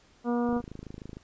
harmonic tone, 239.8 Hz, A#3, 49 cents sharp, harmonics 1 / 2 / 3 / 4 / 5 / 6, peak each -26 / -31 / -36 / -39 / -40 / -46 dBFS, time 0.24-0.62 s, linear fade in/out 50 ms
click train, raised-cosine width 3 ms, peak -28 dBFS, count 19, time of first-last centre 0.49-1.169 s, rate 26.5 Hz
effects pink hiss -61 dBFS RMS until 1.23 s + resampled to 16000 Hz

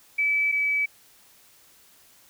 sine tone pair in turn, 2302 / 2292 Hz, D7 / D7, -35 / -43 cents, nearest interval unison, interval 8 cents, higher first, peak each -20 / -21 dBFS, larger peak first, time 0.18-0.52 / 0.52-0.86 s, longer neither, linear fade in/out 10 ms, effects white hiss -56 dBFS RMS until 2.29 s

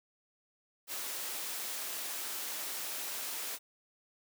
white high-pass noise, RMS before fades -39 dBFS, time 0.87-3.59 s, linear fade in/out 50 ms, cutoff 320 Hz, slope 12 dB/octave, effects none

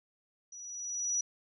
sine tone with level ramp, 5860 Hz, F#8, 18 cents flat, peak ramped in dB -45 to -27 dBFS, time 0.52-1.21 s, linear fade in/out 5 ms, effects none

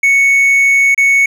triangle tone with dropouts, 2217 Hz, C#7, in tune, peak -5 dBFS, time 0.03-1.26 s, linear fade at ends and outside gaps 5 ms, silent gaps 0.947-0.977 s, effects none

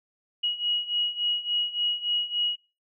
sine beating tone pair, 2900 / 2903.5 Hz, F#7 / F#7, -35 / -33 cents, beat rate 3.5 Hz, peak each -30 / -27 dBFS, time 0.43-2.56 s, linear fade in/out 10 ms, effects noise-tail reverb RT60 0.3 s tail -23 dB re dry

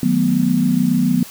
sine chord, B dominant seventh, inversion first, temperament equal, 155.56 / 185 / 220 / 246.9 Hz, D#3 / F#3 / A3 / B3, 0 / 0 / 0 / 0 cents, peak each -22 / -18 / -21 / -16 dBFS, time 0.03-1.23 s, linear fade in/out 2 ms, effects white hiss -37 dBFS RMS until 1.3 s

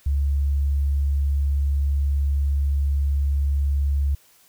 sine tone, 70.3 Hz, C#2, 25 cents sharp, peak -18 dBFS, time 0.06-4.15 s, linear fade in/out 5 ms, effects white hiss -56 dBFS RMS until 4.48 s

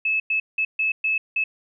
sine tone bursts at uneven times, 2600 Hz, E7, 24 cents flat, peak -19 dBFS, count 6, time 0.05-0.2 / 0.3-0.4 / 0.58-0.65 / 0.79-0.92 / 1.04-1.18 / 1.36-1.44 s, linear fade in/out 5 ms, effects none

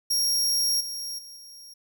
sawtooth tone with level steps, 5588 Hz, F8, in tune, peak -19 / -29 / -39 / -41 dBFS, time 0.1-1.74 s, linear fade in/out 10 ms, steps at 0.8 / 1.18 / 1.36 s, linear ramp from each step 10 ms, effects none

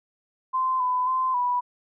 sine tone with pitch steps, 1036 / 1003 / 1034 / 983 Hz, C6 / B5 / C6 / B5, -17 / +26 / -21 / -8 cents, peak -21 dBFS, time 0.53-1.61 s, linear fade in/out 20 ms, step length 270 ms, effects none

